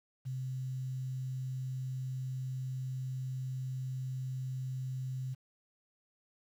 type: tone with quantisation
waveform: sine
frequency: 130 Hz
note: C3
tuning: 11 cents flat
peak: -35 dBFS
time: 0.25-5.35 s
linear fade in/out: 20 ms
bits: 10
effects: none